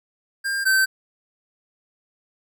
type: tone pair in turn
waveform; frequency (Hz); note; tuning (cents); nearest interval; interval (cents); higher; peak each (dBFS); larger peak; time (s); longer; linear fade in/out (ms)
square; 1600 / 1546.4; G6 / G6; +35 / -24; minor second; 59; first; -23 / -16; second; 0.44-0.65 / 0.65-0.86; neither; 20
effects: none